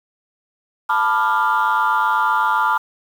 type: chord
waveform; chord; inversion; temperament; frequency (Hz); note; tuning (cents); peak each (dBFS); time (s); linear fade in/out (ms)
sine; B half-diminished seventh; third; equal with one note detuned; 880 / 987.8 / 1191.1 / 1396.9; A5 / B5 / D6 / F6; 0 / 0 / +24 / 0; -19; 0.89-2.78; 10
effects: tanh soft clip ceiling -9 dBFS + 7-bit